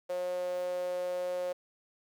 sawtooth tone with high-pass filter, 179.8 Hz, F#3, 49 cents flat, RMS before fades -34 dBFS, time 0.09-1.53 s, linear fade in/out 10 ms, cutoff 530 Hz, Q 9.7, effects none

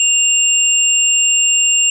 sine tone pair together, 2794 / 7483 Hz, F7 / A#8, 0 / +6 cents, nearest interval octave + perfect fourth, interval 1706 cents, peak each -13 dBFS, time 0-1.9 s, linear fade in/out 2 ms, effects none

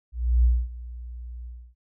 sine tone with ADSR envelope, 60 Hz, B1, 49 cents flat, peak -14 dBFS, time 0.12-1.75 s, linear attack 320 ms, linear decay 240 ms, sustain -20 dB, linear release 290 ms, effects none

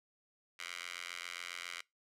10% pulse tone with high-pass filter, 87.31 Hz, F2, in tune, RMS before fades -45 dBFS, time 0.59-1.81 s, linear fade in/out 5 ms, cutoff 2000 Hz, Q 1.7, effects noise-tail reverb RT60 0.2 s tail -23 dB re dry + low-pass 10000 Hz 12 dB/octave

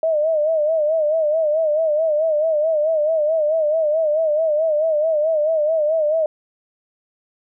sine tone with vibrato, 622.3 Hz, D#5, in tune, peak -15 dBFS, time 0.03-6.26 s, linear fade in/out 2 ms, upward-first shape sine, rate 4.6 Hz, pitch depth 87 cents each way, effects none

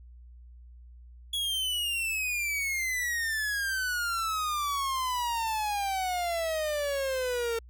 45% pulse exponential sweep, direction down, 3369 to 454 Hz, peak -28 dBFS, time 1.33-7.59 s, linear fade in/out 5 ms, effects added 60 Hz sine -47 dBFS peak until 7.69 s

